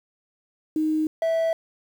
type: tone pair in turn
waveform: sine / triangle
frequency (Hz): 311.1 / 655.2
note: D#4 / E5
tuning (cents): 0 / -11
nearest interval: octave + minor second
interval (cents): 1289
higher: second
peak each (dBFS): -20 / -18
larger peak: second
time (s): 0.76-1.07 / 1.22-1.53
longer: neither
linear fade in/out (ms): 2
effects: 8-bit